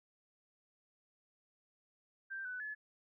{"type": "tone with pitch steps", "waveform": "sine", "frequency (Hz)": [1573, 1496, 1714], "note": ["G6", "F#6", "A6"], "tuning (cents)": [6, 19, -46], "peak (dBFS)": -40, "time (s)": [2.3, 2.75], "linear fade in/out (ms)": 20, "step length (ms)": 150, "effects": []}